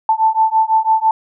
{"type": "beating tone pair", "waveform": "sine", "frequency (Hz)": [880, 886], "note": ["A5", "A5"], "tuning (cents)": [0, 12], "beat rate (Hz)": 6, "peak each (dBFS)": -14, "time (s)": [0.09, 1.11], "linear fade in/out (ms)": 2, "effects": []}